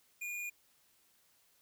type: tone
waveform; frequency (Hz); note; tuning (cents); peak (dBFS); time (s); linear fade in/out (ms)
square; 2432; D#7; -40; -39; 0.21-0.5; 10
effects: white hiss -70 dBFS RMS until 1.61 s